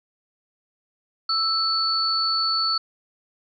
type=tone pair together; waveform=sine; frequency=1318.5 / 4453 Hz; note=E6 / C#8; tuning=0 / +7 cents; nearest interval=octave + major sixth; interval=2107 cents; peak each=-25 / -21 dBFS; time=1.29-2.78 s; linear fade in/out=5 ms; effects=none